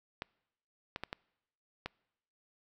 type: clicks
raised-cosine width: 0.3 ms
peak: -21 dBFS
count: 5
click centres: 0.221 / 0.961 / 1.036 / 1.129 / 1.86 s
effects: noise-tail reverb RT60 0.9 s tail -26 dB re dry